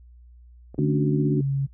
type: clicks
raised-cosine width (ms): 2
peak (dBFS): -26 / -23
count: 2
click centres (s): 0.745 / 0.788
type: tone with pitch glide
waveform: sine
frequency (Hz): 146.83 to 137.79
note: D3 to C#3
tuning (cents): 0 to -10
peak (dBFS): -21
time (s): 0.78-1.67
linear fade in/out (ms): 20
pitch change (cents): -110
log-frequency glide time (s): 1.35-1.43
type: chord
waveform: sine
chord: D major seventh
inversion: second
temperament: equal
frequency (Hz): 220 / 277.2 / 293.7 / 370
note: A3 / C#4 / D4 / F#4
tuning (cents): 0 / 0 / 0 / 0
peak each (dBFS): -28 / -28 / -26 / -27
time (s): 0.78-1.41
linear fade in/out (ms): 5
effects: noise-tail reverb RT60 0.1 s tail -22 dB re dry + added 60 Hz sine -46 dBFS peak until 1.73 s